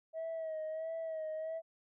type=tone with vibrato; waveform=sine; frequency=640 Hz; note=D#5; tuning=49 cents sharp; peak=-35 dBFS; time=0.13-1.62 s; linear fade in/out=50 ms; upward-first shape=sine; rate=1.5 Hz; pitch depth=41 cents each way; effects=tanh soft clip ceiling -35 dBFS